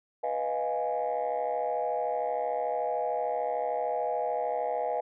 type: chord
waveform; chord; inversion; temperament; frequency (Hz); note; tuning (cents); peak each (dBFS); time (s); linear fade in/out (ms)
sine; F half-diminished seventh; second; equal with one note detuned; 493.9 / 625.1 / 698.5 / 830.6; Cb5 / Eb5 / F5 / Ab5; 0 / +8 / 0 / 0; -32; 0.23-5.01; 10
effects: tanh soft clip ceiling -21 dBFS